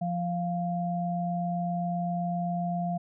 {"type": "tone pair together", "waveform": "sine", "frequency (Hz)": [174.38, 698], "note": ["F3", "F5"], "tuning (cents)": [-2, -1], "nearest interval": "2 octaves", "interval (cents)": 2401, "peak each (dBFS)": [-29, -31], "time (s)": [0.01, 2.98], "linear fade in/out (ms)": 10, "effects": []}